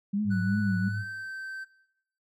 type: tone with vibrato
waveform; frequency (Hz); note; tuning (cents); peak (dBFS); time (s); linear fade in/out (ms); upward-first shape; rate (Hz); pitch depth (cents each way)
sine; 196; G3; 0; -25; 0.13-0.89; 10; triangle; 2.7; 150
type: tone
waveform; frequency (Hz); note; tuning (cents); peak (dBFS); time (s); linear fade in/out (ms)
sine; 105.1; G#2; +21; -30; 0.24-1.05; 50
type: tone with pitch glide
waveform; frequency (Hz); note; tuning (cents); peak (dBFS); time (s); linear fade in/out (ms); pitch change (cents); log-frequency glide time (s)
triangle; 1480 to 1550.9; F#6 to G6; 0 to -19; -34; 0.3-1.65; 20; +81; 0.89-1.03
effects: noise-tail reverb RT60 0.8 s tail -17 dB re dry